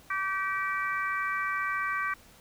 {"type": "harmonic tone", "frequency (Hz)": 385.9, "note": "G4", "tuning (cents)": -27, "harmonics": [3, 4, 5, 6], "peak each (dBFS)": [-31, -33, -35, -37], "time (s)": [0.1, 2.14], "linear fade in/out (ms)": 5, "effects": ["pink hiss -56 dBFS RMS until 2.4 s"]}